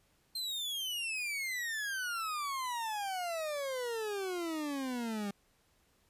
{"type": "exponential sweep", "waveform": "40% pulse", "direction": "down", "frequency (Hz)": [4186, 197.8], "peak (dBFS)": -34, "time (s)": [0.35, 5.31], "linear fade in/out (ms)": 5, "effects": ["pink hiss -71 dBFS RMS until 6.09 s", "resampled to 32000 Hz"]}